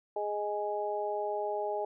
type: harmonic tone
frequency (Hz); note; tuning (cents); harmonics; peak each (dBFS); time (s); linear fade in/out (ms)
207.7; G#3; 0; 2 / 3 / 4; -35 / -35 / -35; 0.16-1.85; 5
effects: none